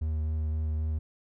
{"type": "tone with vibrato", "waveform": "triangle", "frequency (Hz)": 77.78, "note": "D#2", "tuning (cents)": 0, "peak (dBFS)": -25, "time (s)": [0.01, 0.99], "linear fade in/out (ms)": 10, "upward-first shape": "sine", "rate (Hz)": 3.8, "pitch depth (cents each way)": 14, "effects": []}